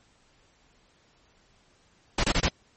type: noise bursts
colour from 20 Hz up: pink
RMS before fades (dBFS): -23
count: 4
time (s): 2.18-2.486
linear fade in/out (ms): 5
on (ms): 57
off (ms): 26
effects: pink hiss -63 dBFS RMS until 2.76 s + MP3 32 kbps